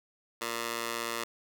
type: tone with high-pass filter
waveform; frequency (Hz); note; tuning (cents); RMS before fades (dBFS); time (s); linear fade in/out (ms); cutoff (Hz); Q
15% pulse; 116.54; A#2; 0; -35; 0.41-1.24; 5; 690; 0.57
effects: none